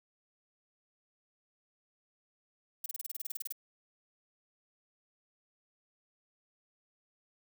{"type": "noise bursts", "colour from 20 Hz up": "violet", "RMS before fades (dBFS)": -37, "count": 14, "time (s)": [2.84, 3.524], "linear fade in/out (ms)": 5, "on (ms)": 21, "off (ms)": 30, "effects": []}